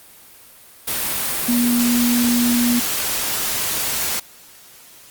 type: tone in noise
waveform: sine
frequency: 240.6 Hz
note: B3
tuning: 45 cents flat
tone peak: -15 dBFS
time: 1.48-2.8 s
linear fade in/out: 10 ms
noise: white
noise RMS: -22 dBFS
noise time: 0.87-4.2 s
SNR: +4 dB
effects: white hiss -45 dBFS RMS until 5.1 s + Opus 32 kbps